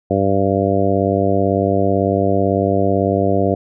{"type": "harmonic tone", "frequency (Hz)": 98, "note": "G2", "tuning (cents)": 0, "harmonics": [1, 2, 3, 4, 5, 6, 7], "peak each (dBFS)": [-21, -21, -21, -21, -21, -21, -21], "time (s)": [0.1, 3.55], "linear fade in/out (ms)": 10, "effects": []}